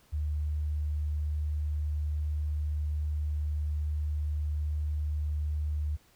sine tone, 75.1 Hz, D2, 39 cents sharp, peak -28 dBFS, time 0.12-5.97 s, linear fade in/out 20 ms, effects pink hiss -63 dBFS RMS until 6.15 s

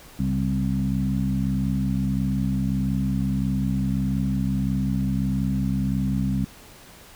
harmonic tone with a mistuned harmonic, 65.6 Hz, C2, 5 cents sharp, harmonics 1 / 2 / 3 / 4, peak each -29 / -26 / -24 / -29 dBFS, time 0.19-6.45 s, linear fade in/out 5 ms, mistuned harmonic 2, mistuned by +52 cents, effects pink hiss -47 dBFS RMS until 7.15 s

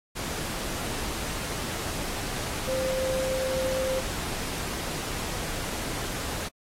sine tone in noise, 523.3 Hz, C5, in tune, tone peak -26 dBFS, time 2.67-4.01 s, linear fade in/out 20 ms, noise pink, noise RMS -33 dBFS, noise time 0.15-6.49 s, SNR +4 dB, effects low-pass 12000 Hz 12 dB/octave + AAC 48 kbps

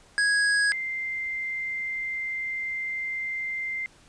square / sine tone pair in turn, 1658 / 2089 Hz, G#6 / C7, -3 / -3 cents, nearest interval major third, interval 400 cents, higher second, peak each -21 / -28 dBFS, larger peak first, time 0.18-0.72 / 0.72-3.86 s, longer second, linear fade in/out 0 ms, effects pink hiss -56 dBFS RMS until 4.08 s + resampled to 22050 Hz

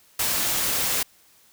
white noise, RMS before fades -24 dBFS, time 0.19-1.03 s, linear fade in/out 5 ms, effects white hiss -57 dBFS RMS until 1.52 s

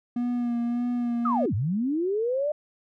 triangle tone with vibrato, 240 Hz, B3, 49 cents flat, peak -22 dBFS, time 0.16-1.46 s, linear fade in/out 5 ms, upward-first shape sine, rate 1.7 Hz, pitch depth 28 cents each way
sine linear two-way sweep, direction down then up, 1318.5 to 90 to 611 Hz, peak -23 dBFS, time 1.25-2.52 s, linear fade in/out 5 ms, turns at 1.54 s
effects none

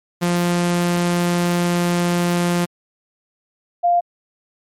sawtooth / sine tone pair in turn, 174.61 / 698.4 Hz, F3 / F5, 0 / 0 cents, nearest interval 2 octaves, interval 2400 cents, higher second, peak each -12 dBFS, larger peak neither, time 0.21-2.66 / 3.83-4.01 s, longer first, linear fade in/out 20 ms, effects MP3 64 kbps

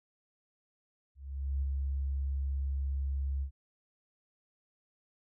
sine tone with ADSR envelope, 68.5 Hz, C#2, 20 cents flat, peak -28 dBFS, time 1.15-3.51 s, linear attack 470 ms, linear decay 19 ms, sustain -2 dB, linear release 90 ms, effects none

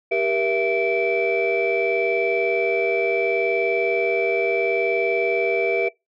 sine tone cluster, 394 / 474.7 / 665 / 2321 Hz, G4 / A#4 / E5 / D7, +9 / +31 / +15 / -21 cents, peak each -23 dBFS, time 0.11-5.89 s, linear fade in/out 10 ms, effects noise-tail reverb RT60 0.2 s tail -24 dB re dry + tanh soft clip ceiling -11 dBFS

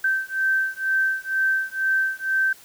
sine beating tone pair, 1553 / 1555.1 Hz, G6 / G6, -17 / -14 cents, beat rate 2.1 Hz, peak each -23 dBFS, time 0.04-2.53 s, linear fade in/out 5 ms, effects white hiss -49 dBFS RMS until 2.64 s

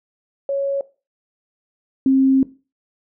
sine tone pair in turn, 554.4 / 266.7 Hz, C#5 / C4, 0 / +33 cents, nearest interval octave + minor second, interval 1267 cents, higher first, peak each -18 / -11 dBFS, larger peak second, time 0.49-0.81 / 2.06-2.43 s, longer second, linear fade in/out 2 ms, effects noise-tail reverb RT60 0.3 s tail -17 dB re dry

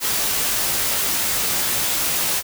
white noise with comb filter, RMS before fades -21 dBFS, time 0-2.43 s, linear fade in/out 50 ms, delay 16 ms, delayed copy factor -0.6, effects none

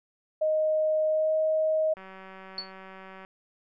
sine tone with pitch glide, 622.3 to 628.4 Hz, D#5 to D#5, 0 to +17 cents, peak -22 dBFS, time 0.41-1.94 s, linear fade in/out 10 ms, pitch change +17 cents, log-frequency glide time 1.08-1.34 s
click train, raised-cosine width 0.5 ms, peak -31 dBFS, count 244, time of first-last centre 1.97-3.249 s, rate 190 Hz
sine tone with exponential decay, 4435 Hz, C#8, in tune, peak -27 dBFS, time 2.58-2.72 s, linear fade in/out 2 ms, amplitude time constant 29 ms
effects none

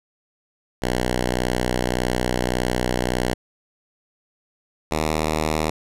5% pulse tone pair in turn, 61.74 / 77.79 Hz, B1 / D#2, 0 / 0 cents, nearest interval major third, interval 400 cents, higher second, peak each -9 dBFS, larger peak neither, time 0.82-3.34 / 4.91-5.7 s, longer first, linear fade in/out 5 ms, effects low-pass 12000 Hz 12 dB/octave

